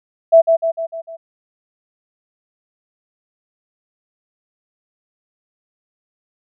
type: tone with echo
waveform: sine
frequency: 659.3 Hz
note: E5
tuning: in tune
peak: -4 dBFS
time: 0.32-0.42 s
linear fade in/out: 20 ms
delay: 150 ms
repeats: 5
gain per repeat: -5 dB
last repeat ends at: 1.17 s
effects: none